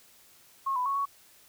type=tone with pitch steps; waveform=sine; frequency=1084 / 997 / 1105 / 1117 Hz; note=C#6 / B5 / C#6 / C#6; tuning=-39 / +16 / -6 / +13 cents; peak=-26 dBFS; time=0.66-1.056 s; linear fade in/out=10 ms; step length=99 ms; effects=white hiss -58 dBFS RMS until 1.48 s